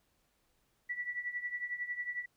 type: tone with tremolo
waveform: sine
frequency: 1955 Hz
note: B6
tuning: 18 cents flat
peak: -32 dBFS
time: 0.89-2.26 s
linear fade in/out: 10 ms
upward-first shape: triangle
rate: 11 Hz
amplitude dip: 85%
effects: pink hiss -75 dBFS RMS until 2.36 s